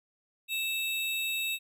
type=tone pair together; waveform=square; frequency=2637 / 3765 Hz; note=E7 / A#7; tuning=0 / +16 cents; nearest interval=tritone; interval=616 cents; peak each=-32 / -35 dBFS; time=0.48-1.59 s; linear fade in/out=50 ms; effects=none